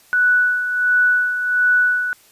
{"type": "tone with tremolo", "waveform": "sine", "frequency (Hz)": 1480, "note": "F#6", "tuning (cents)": 0, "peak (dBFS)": -11, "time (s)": [0.13, 2.13], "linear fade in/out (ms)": 0, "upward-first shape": "sine", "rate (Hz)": 1.4, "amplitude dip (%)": 60, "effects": ["white hiss -51 dBFS RMS until 2.31 s", "resampled to 32000 Hz"]}